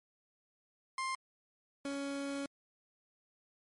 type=tone pair in turn; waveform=30% pulse; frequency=1054 / 279.2 Hz; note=C6 / C#4; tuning=+12 / +13 cents; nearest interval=octave + major seventh; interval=2299 cents; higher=first; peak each=-32 / -34 dBFS; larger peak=first; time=0.98-1.15 / 1.85-2.46 s; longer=second; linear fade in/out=2 ms; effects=MP3 48 kbps